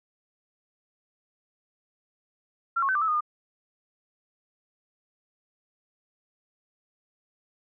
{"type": "tone with pitch steps", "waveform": "sine", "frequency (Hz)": [1366, 1096, 1530, 1184, 1303, 1230, 1213], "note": ["F6", "C#6", "G6", "D6", "E6", "D#6", "D#6"], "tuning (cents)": [-39, -20, -42, 14, -20, -20, -44], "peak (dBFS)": -22, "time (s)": [2.76, 3.208], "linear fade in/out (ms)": 10, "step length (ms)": 64, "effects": []}